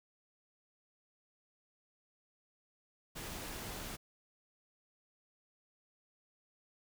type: noise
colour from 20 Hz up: pink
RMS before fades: -44 dBFS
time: 3.15-3.97 s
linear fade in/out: 20 ms
effects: none